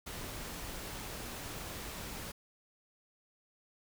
pink noise, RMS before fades -43 dBFS, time 0.06-2.32 s, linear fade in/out 10 ms, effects none

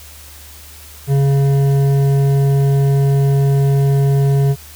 sine tone with hard clipping, 138.59 Hz, C#3, in tune, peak -12 dBFS, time 1.07-4.56 s, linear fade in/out 50 ms, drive 9 dB, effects added 74 Hz sine -39 dBFS peak until 4.75 s + white hiss -39 dBFS RMS until 4.75 s

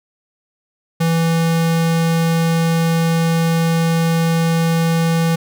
square tone, 165.2 Hz, E3, 4 cents sharp, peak -14 dBFS, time 1-5.36 s, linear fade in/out 10 ms, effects none

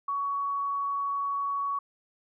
sine tone, 1122 Hz, C#6, 21 cents sharp, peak -27 dBFS, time 0.08-1.79 s, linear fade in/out 5 ms, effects none

